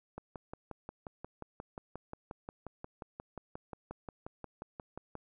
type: click train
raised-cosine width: 1 ms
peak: -28 dBFS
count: 29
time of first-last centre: 0.18-5.153 s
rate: 5.63 Hz
effects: none